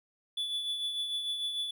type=tone with tremolo; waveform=triangle; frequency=3450 Hz; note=A7; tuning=35 cents flat; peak=-28 dBFS; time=0.37-1.71 s; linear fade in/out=5 ms; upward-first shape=triangle; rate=6.7 Hz; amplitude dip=50%; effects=none